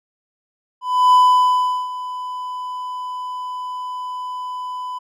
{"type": "tone with ADSR envelope", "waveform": "triangle", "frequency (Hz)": 1001, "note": "B5", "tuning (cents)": 23, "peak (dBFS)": -6, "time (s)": [0.81, 4.99], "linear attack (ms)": 320, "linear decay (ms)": 750, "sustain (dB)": -17, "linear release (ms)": 15, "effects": []}